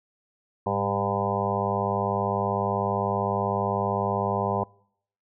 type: harmonic tone with a mistuned harmonic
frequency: 100 Hz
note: G2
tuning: 35 cents sharp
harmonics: 1 / 2 / 4 / 5 / 6 / 7 / 8 / 9 / 10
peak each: -32 / -32 / -32 / -32 / -32 / -32 / -32 / -32 / -32 dBFS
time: 0.66-4.64 s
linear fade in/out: 5 ms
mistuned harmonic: 1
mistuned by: +72 cents
effects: noise-tail reverb RT60 0.7 s tail -26 dB re dry

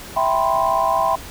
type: chord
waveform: sine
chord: C major seventh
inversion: first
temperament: equal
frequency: 659.3 / 784 / 987.8 / 1046.5 Hz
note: E5 / G5 / B5 / C6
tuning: 0 / 0 / 0 / 0 cents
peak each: -21 dBFS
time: 0.16-1.16 s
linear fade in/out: 10 ms
effects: pink hiss -36 dBFS RMS until 1.3 s

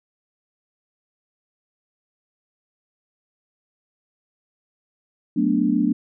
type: chord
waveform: sine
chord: B minor seventh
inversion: second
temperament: equal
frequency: 185 / 220 / 246.9 / 293.7 Hz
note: F#3 / A3 / B3 / D4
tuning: 0 / 0 / 0 / 0 cents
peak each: -25 / -22 / -22 / -21 dBFS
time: 5.36-5.93 s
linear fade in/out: 10 ms
effects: none

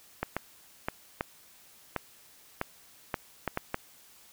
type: clicks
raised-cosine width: 0.5 ms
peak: -14 dBFS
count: 10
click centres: 0.23 / 0.366 / 0.885 / 1.209 / 1.963 / 2.614 / 3.142 / 3.477 / 3.574 / 3.744 s
effects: white hiss -57 dBFS RMS until 4.32 s

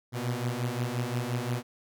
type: beating tone pair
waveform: sawtooth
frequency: 119.2 / 124.9 Hz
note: A#2 / B2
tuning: +39 / +20 cents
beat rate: 5.7 Hz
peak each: -28 dBFS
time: 0.12-1.63 s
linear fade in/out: 50 ms
effects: none

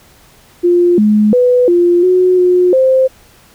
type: tone with pitch steps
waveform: sine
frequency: 350.6 / 211.3 / 495.8 / 349 / 366.2 / 360.5 / 523 Hz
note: F4 / G#3 / B4 / F4 / F#4 / F#4 / C5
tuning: +7 / +30 / +7 / -1 / -18 / -45 / -1 cents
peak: -6 dBFS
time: 0.63-3.08 s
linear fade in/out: 20 ms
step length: 350 ms
effects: pink hiss -45 dBFS RMS until 3.54 s

